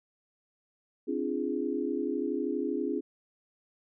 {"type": "chord", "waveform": "sine", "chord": "D half-diminished seventh", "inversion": "third", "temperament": "equal with one note detuned", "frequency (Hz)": [261.6, 293.7, 342.4, 415.3], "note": ["C4", "D4", "F4", "Ab4"], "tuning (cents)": [0, 0, -34, 0], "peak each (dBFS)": -34, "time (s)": [1.07, 3.01], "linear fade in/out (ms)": 20, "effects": []}